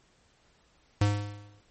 square tone with exponential decay, 102.8 Hz, G#2, 17 cents flat, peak -20 dBFS, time 1.01-1.61 s, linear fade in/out 5 ms, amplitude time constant 130 ms, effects pink hiss -65 dBFS RMS until 1.7 s + MP3 32 kbps

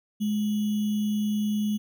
sine tone with sample-and-hold, 210 Hz, G#3, 19 cents sharp, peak -23 dBFS, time 0.2-1.78 s, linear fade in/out 20 ms, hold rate 3150 Hz, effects none

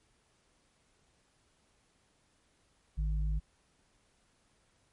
sine tone pair together, 53.81 / 152.2 Hz, A1 / D#3, -38 / -38 cents, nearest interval octave + tritone, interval 1800 cents, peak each -29 / -39 dBFS, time 2.97-3.4 s, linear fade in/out 20 ms, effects pink hiss -71 dBFS RMS until 4.92 s + MP3 48 kbps

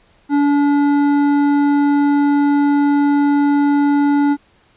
sine tone with hard clipping, 287 Hz, D4, 40 cents flat, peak -13 dBFS, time 0.29-4.37 s, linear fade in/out 50 ms, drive 10 dB, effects pink hiss -54 dBFS RMS until 4.76 s + resampled to 8000 Hz

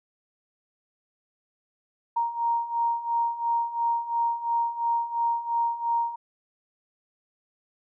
sine beating tone pair, 932.3 / 935.2 Hz, A#5 / A#5, 0 / +5 cents, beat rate 2.9 Hz, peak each -29 / -25 dBFS, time 2.16-6.16 s, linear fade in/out 10 ms, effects none

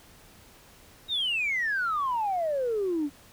sine exponential sweep, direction down, 3828 to 277.2 Hz, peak -24 dBFS, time 1.08-3.1 s, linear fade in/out 50 ms, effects tanh soft clip ceiling -21 dBFS + pink hiss -54 dBFS RMS until 3.32 s

